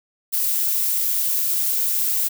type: noise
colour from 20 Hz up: violet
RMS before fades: -21 dBFS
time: 0.32-2.29 s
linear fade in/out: 20 ms
effects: none